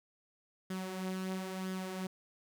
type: tone with flanger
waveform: sawtooth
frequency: 187.5 Hz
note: F#3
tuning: 23 cents sharp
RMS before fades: -39 dBFS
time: 0.7-2.07 s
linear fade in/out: 5 ms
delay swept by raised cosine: 0.59 to 6.09 ms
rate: 1 Hz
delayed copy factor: +0.5
effects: none